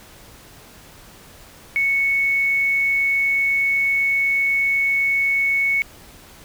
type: tone with quantisation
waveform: sine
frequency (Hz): 2213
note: C#7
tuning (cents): -3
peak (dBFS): -16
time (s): 1.76-5.82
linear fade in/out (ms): 0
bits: 7
effects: pink hiss -45 dBFS RMS until 6.44 s